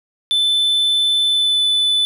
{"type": "tone with pitch glide", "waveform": "triangle", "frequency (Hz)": [3520, 3496], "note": ["A7", "A7"], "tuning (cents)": [0, -12], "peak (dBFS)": -12, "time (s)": [0.31, 2.05], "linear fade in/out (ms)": 0, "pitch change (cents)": -12, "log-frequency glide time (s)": [1.26, 1.63], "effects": []}